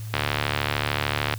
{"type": "click train", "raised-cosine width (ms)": 0.3, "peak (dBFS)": -6, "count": 89, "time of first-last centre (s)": [0.14, 1.339], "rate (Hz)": 73.4, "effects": ["added 109 Hz sine -31 dBFS peak until 1.38 s", "white hiss -46 dBFS RMS until 1.38 s"]}